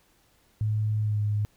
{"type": "tone with pitch glide", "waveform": "sine", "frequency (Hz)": [107.2, 104.57], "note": ["A2", "G#2"], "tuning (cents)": [-45, 12], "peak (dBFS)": -23, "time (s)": [0.61, 1.45], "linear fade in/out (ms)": 0, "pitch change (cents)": -43, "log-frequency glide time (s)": [1, 1.2], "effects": ["pink hiss -64 dBFS RMS until 1.56 s"]}